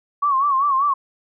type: tone with vibrato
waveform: sine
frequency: 1108.7 Hz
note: C#6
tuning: in tune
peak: -15 dBFS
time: 0.22-0.94 s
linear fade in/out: 10 ms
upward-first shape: sine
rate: 5.1 Hz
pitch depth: 99 cents each way
effects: none